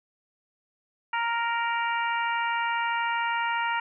harmonic tone, 466.2 Hz, A#4, in tune, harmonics 2 / 3 / 4 / 5 / 6, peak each -27 / -31 / -33 / -35 / -37 dBFS, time 1.13-3.8 s, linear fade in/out 5 ms, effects none

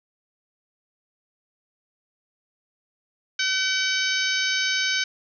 harmonic tone with a mistuned harmonic, 761 Hz, F#5, 48 cents sharp, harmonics 2 / 3 / 4 / 5 / 6 / 7 / 8, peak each -26 / -28 / -29 / -30 / -31 / -31 / -32 dBFS, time 3.39-5.04 s, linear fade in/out 5 ms, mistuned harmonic 8, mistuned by +22 cents, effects none

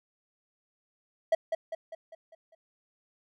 triangle tone with echo, 650 Hz, E5, 24 cents flat, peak -18 dBFS, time 1.32-1.35 s, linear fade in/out 5 ms, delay 200 ms, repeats 6, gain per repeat -6 dB, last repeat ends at 2.55 s, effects none

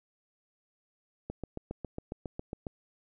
click train, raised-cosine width 2 ms, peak -23 dBFS, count 11, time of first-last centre 1.3-2.668 s, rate 7.31 Hz, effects none

